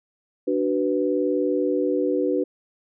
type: chord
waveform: sine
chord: B minor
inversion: first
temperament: equal with one note detuned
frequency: 293.7 / 374.1 / 493.9 Hz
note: D4 / F#4 / B4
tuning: 0 / +19 / 0 cents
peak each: -24 dBFS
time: 0.47-2.44 s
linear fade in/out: 10 ms
effects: none